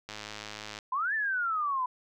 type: click train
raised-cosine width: 0.2 ms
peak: -22 dBFS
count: 75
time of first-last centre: 0.09-0.788 s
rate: 106 Hz
type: exponential two-way sweep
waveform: sine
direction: up then down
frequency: 987.8 to 1800 to 987.8 Hz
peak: -27 dBFS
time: 0.92-1.86 s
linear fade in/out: 5 ms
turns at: 1.14 s
effects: none